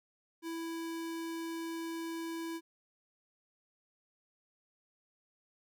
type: tone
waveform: square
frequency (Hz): 330.3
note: E4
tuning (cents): +4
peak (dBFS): -38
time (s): 0.42-2.61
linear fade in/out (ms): 50
effects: none